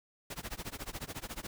pink noise with tremolo, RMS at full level -39 dBFS, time 0.3-1.47 s, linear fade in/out 5 ms, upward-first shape sine, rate 14 Hz, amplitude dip 95%, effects none

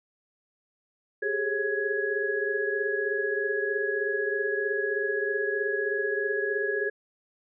sine tone cluster, 395 / 418.2 / 433.9 / 543 / 1672 Hz, G4 / G#4 / A4 / C#5 / G#6, +13 / +12 / -24 / -36 / +11 cents, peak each -32 / -30 / -38 / -37 / -29 dBFS, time 1.22-6.9 s, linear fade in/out 10 ms, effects none

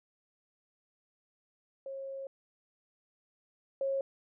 sine tone pair in turn, 542 / 543.9 Hz, C#5 / C#5, -39 / -33 cents, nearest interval unison, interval 6 cents, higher second, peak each -38 / -29 dBFS, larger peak second, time 1.86-2.27 / 3.81-4.01 s, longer first, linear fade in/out 2 ms, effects none

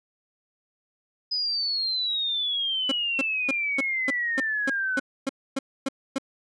sine exponential sweep, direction down, 5030 to 1480 Hz, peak -24 dBFS, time 1.31-5 s, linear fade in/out 10 ms
30% pulse tone bursts, 270 Hz, C#4, 45 cents flat, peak -21 dBFS, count 12, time 2.89-6.184 s, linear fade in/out 5 ms, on 27 ms, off 270 ms
effects resampled to 22050 Hz

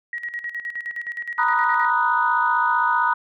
sine tone with tremolo, 1904 Hz, A#6, 36 cents sharp, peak -25 dBFS, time 0.13-1.9 s, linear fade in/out 2 ms, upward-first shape square, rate 9.6 Hz, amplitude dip 70%
sine chord, B major seventh, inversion third, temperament equal, 932.3 / 987.8 / 1244.5 / 1480 Hz, A#5 / B5 / D#6 / F#6, 0 / 0 / 0 / 0 cents, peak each -22 dBFS, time 1.38-3.14 s, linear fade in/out 10 ms
effects tanh soft clip ceiling -6 dBFS

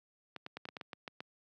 clicks, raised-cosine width 0.3 ms, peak -26 dBFS, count 10, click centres 0.363 / 0.464 / 0.57 / 0.654 / 0.688 / 0.768 / 0.812 / 0.932 / 1.078 / 1.205 s, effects high-pass 150 Hz 12 dB/octave

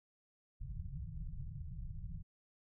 pink low-pass noise, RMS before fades -44 dBFS, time 0.6-2.23 s, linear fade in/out 20 ms, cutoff 170 Hz, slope 96 dB/octave, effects none

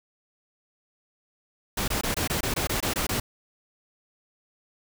pink noise bursts, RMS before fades -27 dBFS, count 11, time 1.77-3.2 s, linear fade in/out 5 ms, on 110 ms, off 22 ms, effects none

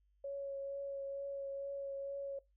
sine tone with vibrato, 554.4 Hz, C#5, in tune, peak -39 dBFS, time 0.24-2.39 s, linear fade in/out 5 ms, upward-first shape triangle, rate 2.2 Hz, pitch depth 15 cents each way, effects noise-tail reverb RT60 0.2 s tail -21 dB re dry + added 50 Hz sine -70 dBFS peak until 2.56 s

